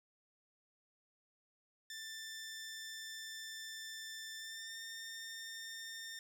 15% pulse tone with pitch glide, 1776 to 1812.3 Hz, A6 to A#6, +16 to -49 cents, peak -39 dBFS, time 1.9-6.19 s, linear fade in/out 2 ms, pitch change +35 cents, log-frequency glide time 4.37-4.79 s, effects 13-bit

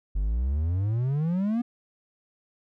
triangle exponential sweep, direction up, 46 to 245.4 Hz, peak -21 dBFS, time 0.15-1.62 s, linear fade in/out 10 ms, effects none

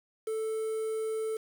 triangle tone with quantisation, 440 Hz, A4, in tune, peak -28 dBFS, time 0.27-1.37 s, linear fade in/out 5 ms, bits 8, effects none

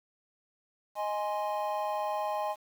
triangle chord, Ab major, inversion second, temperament equal, 622.3 / 830.6 / 1046.5 Hz, Eb5 / Ab5 / C6, 0 / 0 / 0 cents, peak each -32 / -31 / -35 dBFS, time 0.95-2.56 s, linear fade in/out 50 ms, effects 9-bit

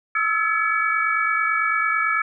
sine tone cluster, 1292 / 1341 / 1706 / 2270 Hz, E6 / E6 / G#6 / C#7, -35 / +29 / +46 / +41 cents, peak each -24 dBFS, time 0.15-2.22 s, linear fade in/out 5 ms, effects none

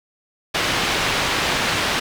white low-pass noise, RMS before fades -21 dBFS, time 0.54-2 s, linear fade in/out 10 ms, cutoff 3200 Hz, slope 12 dB/octave, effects none

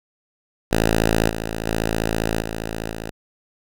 5% pulse tone with level steps, 55 Hz, A1, in tune, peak -5 / -14 / -9 / -15 / -18 dBFS, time 0.71-3.11 s, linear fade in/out 10 ms, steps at 1.29 / 1.67 / 2.41 / 2.91 s, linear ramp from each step 5 ms, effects none

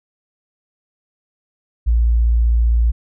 sine tone, 57.7 Hz, A#1, 17 cents flat, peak -11 dBFS, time 1.86-2.92 s, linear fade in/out 20 ms, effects none

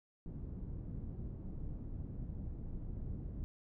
pink low-pass noise, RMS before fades -43 dBFS, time 0.26-3.44 s, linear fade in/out 0 ms, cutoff 200 Hz, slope 12 dB/octave, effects none

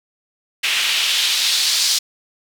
white noise with band-pass filter sweep, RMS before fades -18 dBFS, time 0.63-1.99 s, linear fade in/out 10 ms, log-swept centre 2600 to 4800 Hz, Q 2.1, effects none

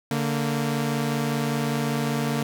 sawtooth tone pair together, 144.93 / 230 Hz, D3 / A#3, -23 / -23 cents, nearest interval minor sixth, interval 800 cents, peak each -22 dBFS, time 0.11-2.43 s, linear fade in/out 2 ms, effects none

